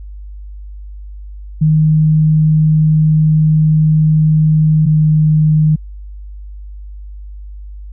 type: tone pair in turn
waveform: sine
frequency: 155.56 / 154.57 Hz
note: D#3 / D#3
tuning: 0 / -11 cents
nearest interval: unison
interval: 11 cents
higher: first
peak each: -7 dBFS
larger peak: neither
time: 1.61-4.86 / 4.86-5.76 s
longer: first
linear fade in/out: 10 ms
effects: added 50 Hz sine -27 dBFS peak until 7.92 s